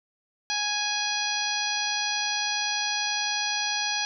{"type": "harmonic tone with a mistuned harmonic", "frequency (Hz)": 830.6, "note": "G#5", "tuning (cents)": 0, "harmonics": [1, 2, 3, 4, 5, 6, 7], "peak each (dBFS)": [-33, -33, -33, -33, -33, -33, -33], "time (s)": [0.5, 4.05], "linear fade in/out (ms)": 0, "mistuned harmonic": 6, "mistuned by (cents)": -39, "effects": []}